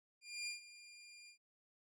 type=tone with ADSR envelope; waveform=20% pulse; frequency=2404 Hz; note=D7; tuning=40 cents sharp; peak=-35 dBFS; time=0.21-1.38 s; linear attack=260 ms; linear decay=130 ms; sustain=-16 dB; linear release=94 ms; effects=low-pass 12000 Hz 12 dB/octave